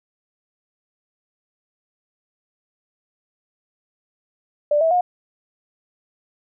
sine tone with pitch steps, 590 / 650.9 / 718 Hz, D5 / E5 / F5, +8 / -22 / +48 cents, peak -14 dBFS, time 4.71-5.01 s, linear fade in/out 5 ms, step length 100 ms, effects none

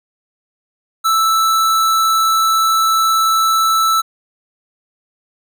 square tone, 1318.5 Hz, E6, in tune, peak -12 dBFS, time 1.04-4.02 s, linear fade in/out 20 ms, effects none

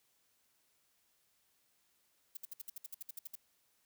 violet noise bursts, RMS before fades -44 dBFS, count 13, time 2.35-3.355 s, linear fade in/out 5 ms, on 21 ms, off 61 ms, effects white hiss -75 dBFS RMS until 3.85 s

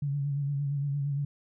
sine tone with vibrato, 141.7 Hz, C#3, 38 cents sharp, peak -27 dBFS, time 0.02-1.25 s, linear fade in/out 5 ms, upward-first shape sine, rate 8.7 Hz, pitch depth 43 cents each way, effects none

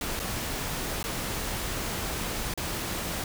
pink noise with dropouts, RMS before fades -32 dBFS, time 0.01-3.24 s, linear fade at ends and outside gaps 2 ms, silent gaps 0.194-0.199 / 1.029-1.04 / 2.539-2.575 s, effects none

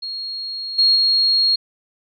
sine tone with level steps, 4280 Hz, C8, 38 cents sharp, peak -25 / -11 / -13 dBFS, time 0.02-1.56 s, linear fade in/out 10 ms, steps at 0.78 / 0.95 s, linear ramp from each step 10 ms, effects none

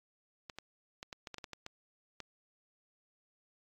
clicks, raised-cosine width 0.2 ms, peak -26 dBFS, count 11, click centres 0.498 / 0.586 / 1.029 / 1.128 / 1.272 / 1.343 / 1.383 / 1.442 / 1.533 / 1.664 / 2.203 s, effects AAC 48 kbps

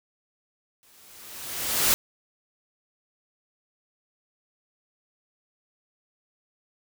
white noise with exponential growth, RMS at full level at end -19 dBFS, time 0.83-1.94 s, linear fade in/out 0 ms, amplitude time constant 240 ms, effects none

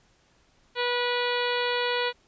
harmonic tone, 487.6 Hz, B4, 22 cents flat, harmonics 1 / 2 / 3 / 4 / 5 / 6 / 7 / 8 / 9, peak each -28 / -31 / -33 / -34 / -35 / -36 / -36 / -37 / -38 dBFS, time 0.75-2.13 s, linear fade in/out 50 ms, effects pink hiss -63 dBFS RMS until 2.27 s + resampled to 16000 Hz

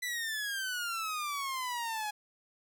sawtooth exponential sweep, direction down, 2000 to 830.6 Hz, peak -30 dBFS, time 0.02-2.11 s, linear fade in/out 10 ms, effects none

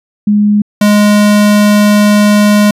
sine / square tone pair in turn, 207.7 / 207.7 Hz, G#3 / G#3, 0 / 0 cents, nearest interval unison, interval 0 cents, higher neither, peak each -5 dBFS, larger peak neither, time 0.27-0.62 / 0.81-2.71 s, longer second, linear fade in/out 5 ms, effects resampled to 32000 Hz

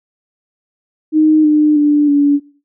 sine tone with pitch steps, 310 / 302 / 294.3 / 286.7 Hz, D#4 / D4 / D4 / D4, -6 / +48 / +4 / -42 cents, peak -7 dBFS, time 1.12-2.4 s, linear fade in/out 50 ms, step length 320 ms, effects noise-tail reverb RT60 0.4 s tail -19 dB re dry

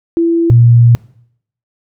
sine tone pair in turn, 335 / 118.44 Hz, E4 / A#2, +28 / +28 cents, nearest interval octave + tritone, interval 1800 cents, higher first, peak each -8 / -3 dBFS, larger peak second, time 0.17-0.5 / 0.5-0.95 s, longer second, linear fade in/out 0 ms, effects noise-tail reverb RT60 0.7 s tail -23 dB re dry

